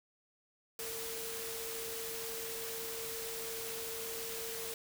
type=tone in noise; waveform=sine; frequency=454.5 Hz; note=A#4; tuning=44 cents flat; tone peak=-44 dBFS; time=0.79-4.74 s; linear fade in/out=2 ms; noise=white; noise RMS=-42 dBFS; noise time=0.79-4.74 s; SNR=-5 dB; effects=none